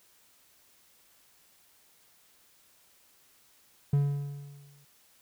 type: tone with exponential decay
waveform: triangle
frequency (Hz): 142.3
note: C#3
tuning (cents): +46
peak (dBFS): -18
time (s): 3.93-4.85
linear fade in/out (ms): 5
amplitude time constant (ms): 200
effects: white hiss -63 dBFS RMS until 5.21 s